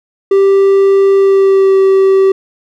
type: tone with pitch glide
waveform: triangle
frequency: 392 to 385.7 Hz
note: G4 to G4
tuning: 0 to -28 cents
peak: -3 dBFS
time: 0.31-2.32 s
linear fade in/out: 5 ms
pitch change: -28 cents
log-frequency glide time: 1.16-1.77 s
effects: none